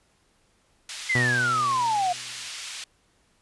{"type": "band-pass noise", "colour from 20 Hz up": "pink", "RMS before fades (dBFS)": -37, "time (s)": [0.89, 2.84], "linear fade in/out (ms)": 2, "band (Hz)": [2500, 7600], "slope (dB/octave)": 12}
{"type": "exponential sweep", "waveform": "sine", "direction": "down", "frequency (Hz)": [2121, 698.5], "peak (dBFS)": -21, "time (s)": [1.09, 2.13], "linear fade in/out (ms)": 10}
{"type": "tone with exponential decay", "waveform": "sawtooth", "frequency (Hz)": 123.47, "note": "B2", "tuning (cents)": 0, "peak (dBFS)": -18, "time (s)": [1.15, 2.49], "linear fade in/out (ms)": 5, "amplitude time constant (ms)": 290}
{"effects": ["pink hiss -65 dBFS RMS until 3.41 s", "resampled to 24000 Hz"]}